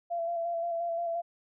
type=tone with vibrato; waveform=sine; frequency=679 Hz; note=F5; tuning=49 cents flat; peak=-29 dBFS; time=0.1-1.22 s; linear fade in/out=20 ms; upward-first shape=square; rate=5.7 Hz; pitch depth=22 cents each way; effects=none